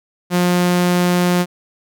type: tone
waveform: sawtooth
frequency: 177.7 Hz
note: F3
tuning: 30 cents sharp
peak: -9 dBFS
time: 0.3-1.46 s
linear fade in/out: 50 ms
effects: none